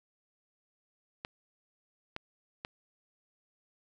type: clicks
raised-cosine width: 0.3 ms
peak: -21 dBFS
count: 3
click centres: 1.249 / 2.164 / 2.649 s
effects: none